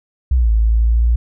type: exponential two-way sweep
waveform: sine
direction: down then up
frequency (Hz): 66.8 to 54.2 to 58.8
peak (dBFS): -10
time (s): 0.31-1.16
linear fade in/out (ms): 5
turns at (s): 0.51
effects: none